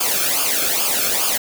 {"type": "noise with flanger", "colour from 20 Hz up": "white", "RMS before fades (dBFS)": -19, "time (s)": [0, 1.38], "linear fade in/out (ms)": 10, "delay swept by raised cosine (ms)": [0.51, 1.06], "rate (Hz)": 2.4, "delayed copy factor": -0.8, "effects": []}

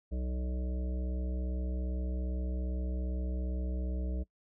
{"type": "harmonic tone", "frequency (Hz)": 62.5, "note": "B1", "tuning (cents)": 21, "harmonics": [1, 3, 5, 7, 9, 10], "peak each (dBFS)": [-32, -42, -46, -49, -51, -52], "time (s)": [0.11, 4.24], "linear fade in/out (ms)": 20, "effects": ["noise-tail reverb RT60 0.1 s tail -22 dB re dry"]}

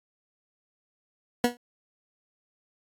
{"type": "tone with exponential decay", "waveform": "20% pulse", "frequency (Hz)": 242.1, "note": "B3", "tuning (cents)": -34, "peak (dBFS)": -12, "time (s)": [1.44, 1.57], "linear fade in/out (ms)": 2, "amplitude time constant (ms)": 28, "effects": ["AAC 64 kbps"]}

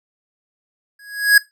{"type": "tone with exponential growth", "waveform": "square", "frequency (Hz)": 1661.2, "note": "G#6", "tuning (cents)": 0, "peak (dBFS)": -5, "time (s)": [0.99, 1.38], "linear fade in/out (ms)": 5, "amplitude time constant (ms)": 83, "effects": ["noise-tail reverb RT60 0.2 s tail -19 dB re dry"]}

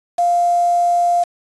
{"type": "tone with quantisation", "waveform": "sine", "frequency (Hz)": 698.5, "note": "F5", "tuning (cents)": 0, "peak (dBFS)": -12, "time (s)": [0.18, 1.24], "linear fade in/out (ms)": 10, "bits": 5, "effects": ["resampled to 22050 Hz"]}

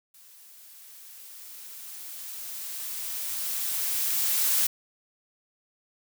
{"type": "noise with level ramp", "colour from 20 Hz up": "blue", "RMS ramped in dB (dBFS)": [-53, -23], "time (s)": [0.14, 4.67], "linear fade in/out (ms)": 5, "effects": []}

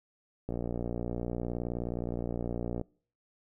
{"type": "click train", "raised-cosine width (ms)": 2, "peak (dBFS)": -21, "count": 139, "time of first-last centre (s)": [0.49, 2.813], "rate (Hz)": 59.4, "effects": ["noise-tail reverb RT60 0.5 s tail -26 dB re dry"]}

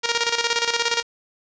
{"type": "tone with tremolo", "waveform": "5% pulse", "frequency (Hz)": 468.2, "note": "A#4", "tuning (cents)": 8, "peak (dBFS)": -6, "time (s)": [0.03, 1.03], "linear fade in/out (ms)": 20, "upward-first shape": "square", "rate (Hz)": 17, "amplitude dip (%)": 65, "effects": ["resampled to 16000 Hz", "8-bit"]}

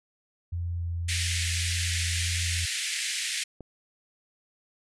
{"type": "tone with vibrato", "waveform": "sine", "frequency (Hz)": 85.8, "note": "F2", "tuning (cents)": -30, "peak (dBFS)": -28, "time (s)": [0.52, 2.66], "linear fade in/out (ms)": 10, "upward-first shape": "square", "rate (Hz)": 1.8, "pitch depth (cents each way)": 9}
{"type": "band-pass noise", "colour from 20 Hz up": "pink", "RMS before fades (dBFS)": -31, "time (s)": [1.08, 3.44], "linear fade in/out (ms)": 10, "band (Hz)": [1800, 10000], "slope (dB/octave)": 48}
{"type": "click", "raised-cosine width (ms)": 2, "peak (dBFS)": -28, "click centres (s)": 3.607}
{"effects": []}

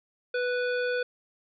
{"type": "harmonic tone", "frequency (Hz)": 493.9, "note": "B4", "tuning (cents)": 0, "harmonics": [1, 3, 5, 7, 9], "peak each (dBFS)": [-27, -31, -40, -44, -46], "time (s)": [0.34, 1.03], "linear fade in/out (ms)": 5, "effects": []}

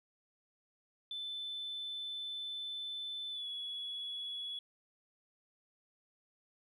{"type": "tone with pitch glide", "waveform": "sine", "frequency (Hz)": [3520, 3379], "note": ["A7", "G#7"], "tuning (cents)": [0, 29], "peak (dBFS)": -38, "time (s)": [1.11, 4.59], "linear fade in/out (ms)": 2, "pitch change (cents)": -71, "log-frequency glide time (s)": [3.31, 3.47], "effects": ["tanh soft clip ceiling -34 dBFS", "13-bit"]}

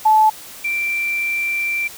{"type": "tone pair in turn", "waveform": "sine", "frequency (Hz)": [867, 2351], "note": ["A5", "D7"], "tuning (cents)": [-26, 1], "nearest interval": "octave + perfect fourth", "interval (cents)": 1727, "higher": "second", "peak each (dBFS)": [-9, -18], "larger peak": "first", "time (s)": [[0.05, 0.3], [0.64, 1.88]], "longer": "second", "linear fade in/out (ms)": 10, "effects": ["white hiss -37 dBFS RMS until 1.97 s"]}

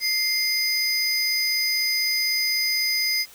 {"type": "tone pair together", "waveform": "square", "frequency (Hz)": [2093, 4978], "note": ["C7", "D#8"], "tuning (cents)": [0, 0], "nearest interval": "octave + minor third", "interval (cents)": 1500, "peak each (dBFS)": [-26, -23], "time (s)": [0, 3.26], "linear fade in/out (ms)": 50, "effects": ["white hiss -48 dBFS RMS until 3.34 s"]}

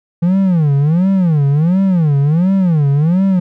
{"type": "tone with vibrato", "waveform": "triangle", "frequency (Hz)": 164.81, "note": "E3", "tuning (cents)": 0, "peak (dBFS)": -7, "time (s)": [0.22, 3.4], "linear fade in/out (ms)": 10, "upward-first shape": "sine", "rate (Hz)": 1.4, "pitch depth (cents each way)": 290, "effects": []}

